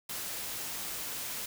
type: noise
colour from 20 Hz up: white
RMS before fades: -38 dBFS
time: 0.09-1.46 s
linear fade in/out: 5 ms
effects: none